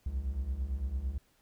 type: beating tone pair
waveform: triangle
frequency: 60.2 / 69.1 Hz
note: B1 / C#2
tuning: -44 / -5 cents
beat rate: 8.9 Hz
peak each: -35 / -31 dBFS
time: 0.06-1.18 s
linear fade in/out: 5 ms
effects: pink hiss -69 dBFS RMS until 1.41 s